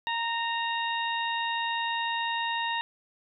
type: harmonic tone with a mistuned harmonic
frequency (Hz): 930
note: A#5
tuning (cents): -4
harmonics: 1 / 2 / 3 / 4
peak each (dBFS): -30 / -33 / -35 / -36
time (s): 0.07-2.81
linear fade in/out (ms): 0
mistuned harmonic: 2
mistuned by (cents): -15
effects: none